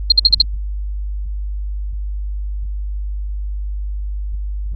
sine tone bursts, 4205 Hz, C8, 8 cents sharp, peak -4 dBFS, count 5, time 0.1-0.421 s, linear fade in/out 5 ms, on 21 ms, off 54 ms, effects added 50 Hz sine -20 dBFS peak until 4.75 s + AAC 32 kbps

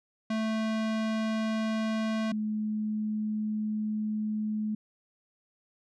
square / sine tone pair in turn, 220 / 214 Hz, A3 / A3, 0 / -48 cents, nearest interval unison, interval 48 cents, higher first, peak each -28 dBFS, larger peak neither, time 0.3-2.32 / 2.32-4.75 s, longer second, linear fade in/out 5 ms, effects low-pass 5000 Hz 12 dB/octave

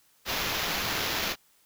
violet noise with sample-and-hold, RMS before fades -30 dBFS, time 0.25-1.36 s, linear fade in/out 50 ms, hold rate 8820 Hz, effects white hiss -64 dBFS RMS until 1.65 s

